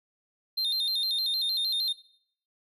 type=tone with vibrato; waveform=triangle; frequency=3896 Hz; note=B7; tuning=24 cents flat; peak=-24 dBFS; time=0.57-1.93 s; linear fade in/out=10 ms; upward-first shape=square; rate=6.5 Hz; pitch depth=110 cents each way; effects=noise-tail reverb RT60 0.6 s tail -18 dB re dry